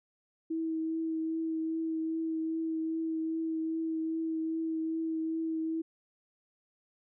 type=tone with vibrato; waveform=sine; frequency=322.5 Hz; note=E4; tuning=38 cents flat; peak=-30 dBFS; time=0.5-5.82 s; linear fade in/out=10 ms; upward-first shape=triangle; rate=2.5 Hz; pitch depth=17 cents each way; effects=none